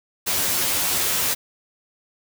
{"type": "noise with comb filter", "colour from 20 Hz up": "white", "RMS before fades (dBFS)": -22, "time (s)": [0.26, 1.35], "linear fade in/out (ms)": 20, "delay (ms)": 11, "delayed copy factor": 0.8, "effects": []}